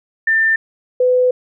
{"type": "tone pair in turn", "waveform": "sine", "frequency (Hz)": [1790, 502.3], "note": ["A6", "B4"], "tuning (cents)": [29, 29], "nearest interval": "octave + minor seventh", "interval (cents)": 2200, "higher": "first", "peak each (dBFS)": [-11, -10], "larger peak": "second", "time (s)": [[0.27, 0.56], [1, 1.31]], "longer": "second", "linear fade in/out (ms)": 5, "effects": []}